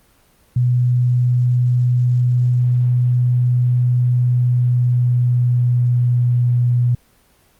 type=tone with pitch glide; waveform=sine; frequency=123.47 to 121.98 Hz; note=B2 to B2; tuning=0 to -21 cents; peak=-12 dBFS; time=0.56-6.95 s; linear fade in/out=5 ms; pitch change=-21 cents; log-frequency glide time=4.22-6.57 s; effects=pink hiss -55 dBFS RMS until 7.59 s + Opus 24 kbps